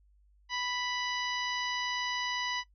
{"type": "harmonic tone", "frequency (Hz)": 987.8, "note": "B5", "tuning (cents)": 0, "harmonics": [1, 2, 3, 4, 5, 6], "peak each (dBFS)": [-37, -36, -38, -42, -41, -46], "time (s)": [0.49, 2.64], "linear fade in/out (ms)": 50, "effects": ["noise-tail reverb RT60 0.1 s tail -19 dB re dry", "added 50 Hz sine -61 dBFS peak until 2.74 s"]}